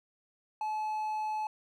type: tone with hard clipping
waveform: triangle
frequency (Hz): 860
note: A5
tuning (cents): -40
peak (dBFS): -32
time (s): 0.61-1.47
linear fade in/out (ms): 2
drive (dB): 6
effects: none